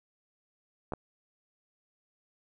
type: clicks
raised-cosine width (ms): 1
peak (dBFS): -21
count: 2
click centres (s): 0.922 / 0.936
effects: none